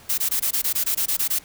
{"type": "noise bursts", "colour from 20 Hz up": "blue", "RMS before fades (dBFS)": -22, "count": 12, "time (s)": [0.09, 1.39], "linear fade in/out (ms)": 10, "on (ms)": 90, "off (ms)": 20, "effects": ["pink hiss -48 dBFS RMS until 1.44 s"]}